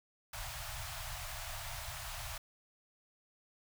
pink band-stop noise, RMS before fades -43 dBFS, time 0.33-2.38 s, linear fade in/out 5 ms, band 140 to 600 Hz, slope 96 dB/octave, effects none

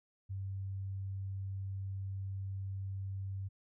sine tone, 96.9 Hz, G2, 20 cents flat, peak -37 dBFS, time 0.29-3.49 s, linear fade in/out 20 ms, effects none

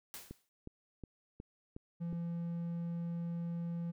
white noise with exponential decay, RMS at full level -44 dBFS, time 0.14-0.49 s, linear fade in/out 0 ms, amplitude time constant 74 ms
click train, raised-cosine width 3 ms, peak -32 dBFS, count 6, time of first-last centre 0.31-2.128 s, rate 2.75 Hz
triangle tone, 170 Hz, F3, 46 cents flat, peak -34 dBFS, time 2-3.92 s, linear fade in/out 20 ms
effects none

